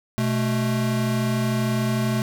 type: tone pair together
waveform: square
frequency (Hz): 124.37 / 217.7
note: B2 / A3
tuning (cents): +13 / -18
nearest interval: minor seventh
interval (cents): 969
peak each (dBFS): -24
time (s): 0.18-2.22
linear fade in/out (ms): 0
effects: none